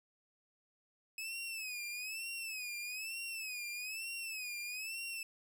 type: tone with vibrato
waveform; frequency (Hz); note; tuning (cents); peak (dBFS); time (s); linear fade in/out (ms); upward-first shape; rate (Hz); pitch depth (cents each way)
sawtooth; 2565; E7; -48; -37; 1.18-5.23; 2; sine; 1.1; 120
effects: none